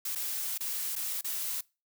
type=noise with dropouts; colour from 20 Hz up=blue; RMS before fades=-34 dBFS; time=0.05-1.61 s; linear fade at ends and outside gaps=5 ms; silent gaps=0.152-0.156 / 0.578-0.605 / 0.955-0.961 / 1.212-1.244 s; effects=noise-tail reverb RT60 0.3 s tail -24 dB re dry